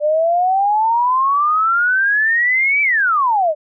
sine exponential two-way sweep, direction up then down, 587.3 to 2332 to 587.3 Hz, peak -12 dBFS, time 0-3.55 s, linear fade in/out 50 ms, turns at 2.82 s, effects none

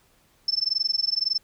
sine tone with amplitude modulation, 5300 Hz, E8, 9 cents sharp, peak -18 dBFS, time 0.48-1.38 s, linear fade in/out 2 ms, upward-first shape sine, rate 21.8 Hz, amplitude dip 100%, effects pink hiss -62 dBFS RMS until 1.43 s

